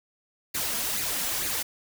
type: noise with flanger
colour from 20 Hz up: white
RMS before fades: -29 dBFS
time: 0.54-1.63 s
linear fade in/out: 10 ms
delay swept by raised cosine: 0.44 to 4.34 ms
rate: 2.2 Hz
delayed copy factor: +0.65
effects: none